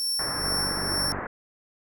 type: tone with tremolo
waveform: sawtooth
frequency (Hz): 5440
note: F8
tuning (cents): -46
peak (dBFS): -22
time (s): 0-1.12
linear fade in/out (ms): 0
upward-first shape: sine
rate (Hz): 2.2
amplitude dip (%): 45
type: low-pass noise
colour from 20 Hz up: white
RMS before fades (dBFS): -33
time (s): 0.19-1.27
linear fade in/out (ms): 5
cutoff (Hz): 1800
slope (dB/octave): 48
type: click train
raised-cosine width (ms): 3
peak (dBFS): -23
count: 39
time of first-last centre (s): 0.4-1.188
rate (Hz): 48.2
effects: none